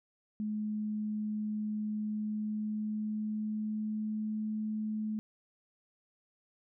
sine tone with pitch glide, 212.6 to 215.3 Hz, G#3 to A3, +41 to -37 cents, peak -32 dBFS, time 0.4-5.19 s, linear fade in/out 0 ms, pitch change +22 cents, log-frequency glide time 2.01-4.48 s, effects none

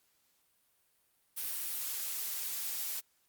blue noise, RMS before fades -37 dBFS, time 1.36-3.01 s, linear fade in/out 20 ms, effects white hiss -73 dBFS RMS until 3.28 s + Opus 48 kbps

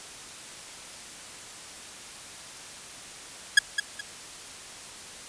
sawtooth tone with echo, 1661.2 Hz, G#6, in tune, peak -8 dBFS, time 3.57-3.59 s, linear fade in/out 5 ms, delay 210 ms, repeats 2, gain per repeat -10 dB, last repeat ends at 4.01 s, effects white hiss -43 dBFS RMS until 5.28 s + resampled to 22050 Hz

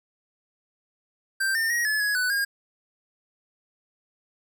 square tone with pitch steps, 1569 / 1809 / 1892 / 1718 / 1674 / 1494 / 1622 Hz, G6 / A6 / A#6 / A6 / G#6 / F#6 / G#6, +1 / +48 / +25 / -42 / +13 / +16 / -41 cents, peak -23 dBFS, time 1.4-2.45 s, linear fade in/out 10 ms, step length 150 ms, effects none

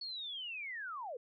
sine linear sweep, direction down, 4435 to 447.3 Hz, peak -40 dBFS, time 0.01-1.17 s, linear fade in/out 5 ms, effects none

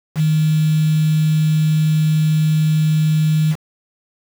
sine tone with quantisation, 155.56 Hz, D#3, in tune, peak -12 dBFS, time 0.15-3.56 s, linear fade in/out 50 ms, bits 5, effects none

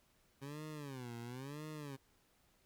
20% pulse tone with vibrato, 134.8 Hz, C#3, 48 cents flat, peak -40 dBFS, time 0.41-1.97 s, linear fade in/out 20 ms, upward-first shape sine, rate 0.98 Hz, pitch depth 240 cents each way, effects pink hiss -73 dBFS RMS until 2.65 s

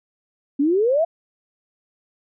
sine exponential sweep, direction up, 270 to 691 Hz, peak -15 dBFS, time 0.59-1.05 s, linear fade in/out 10 ms, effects none

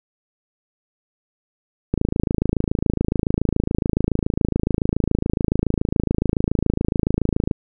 click train, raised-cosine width 3 ms, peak -5 dBFS, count 152, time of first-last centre 1.94-7.512 s, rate 27.1 Hz, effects none

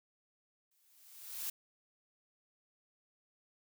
blue noise with exponential growth, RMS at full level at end -37 dBFS, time 0.71-1.5 s, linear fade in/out 5 ms, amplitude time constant 170 ms, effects none

